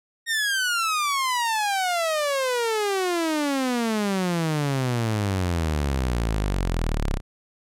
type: exponential sweep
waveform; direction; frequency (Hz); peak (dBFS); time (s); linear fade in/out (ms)
sawtooth; down; 1864.7 to 32.2; -18; 0.26-7.21; 50
effects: low-pass 12000 Hz 12 dB/octave